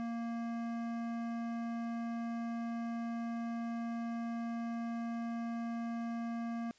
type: tone with hard clipping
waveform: triangle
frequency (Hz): 232.3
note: A#3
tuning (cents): -6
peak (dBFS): -38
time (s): 0-6.71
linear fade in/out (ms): 0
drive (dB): 18
effects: white hiss -66 dBFS RMS until 6.78 s + resampled to 16000 Hz